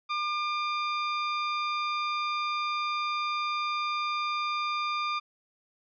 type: tone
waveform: sawtooth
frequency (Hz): 1200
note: D6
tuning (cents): +37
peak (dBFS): -24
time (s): 0.09-5.2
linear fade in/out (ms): 20
effects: resampled to 11025 Hz